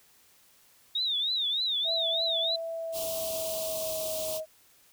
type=tone with vibrato; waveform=sine; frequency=3700 Hz; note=A#7; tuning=14 cents flat; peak=-26 dBFS; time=0.95-2.56 s; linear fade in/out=5 ms; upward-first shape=triangle; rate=3.3 Hz; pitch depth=170 cents each way
type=tone with pitch glide; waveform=sine; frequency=660 to 630.9 Hz; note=E5 to D#5; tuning=+2 to +24 cents; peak=-32 dBFS; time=1.84-4.46 s; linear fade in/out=50 ms; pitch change=-78 cents; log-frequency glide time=2.7-4.21 s
type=band-stop noise; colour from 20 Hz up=white; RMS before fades=-36 dBFS; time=2.92-4.41 s; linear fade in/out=50 ms; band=1100 to 2700 Hz; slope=48 dB/octave
effects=white hiss -61 dBFS RMS until 4.92 s